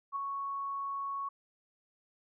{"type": "tone with ADSR envelope", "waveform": "sine", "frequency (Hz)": 1108.7, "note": "C#6", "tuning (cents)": 0, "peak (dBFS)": -30, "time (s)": [0.12, 1.29], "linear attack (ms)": 41, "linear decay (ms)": 4, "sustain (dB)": -4, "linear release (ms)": 8, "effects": []}